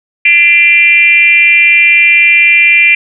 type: tone with frequency modulation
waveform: sine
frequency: 2372 Hz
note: D7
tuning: 17 cents sharp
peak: -3 dBFS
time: 0.25-2.95 s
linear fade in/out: 5 ms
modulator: 328 Hz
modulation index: 0.84
effects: none